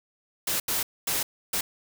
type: noise bursts at uneven times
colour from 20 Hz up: white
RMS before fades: -27 dBFS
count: 4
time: 0.47-0.6 / 0.68-0.83 / 1.07-1.23 / 1.53-1.61 s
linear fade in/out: 5 ms
effects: none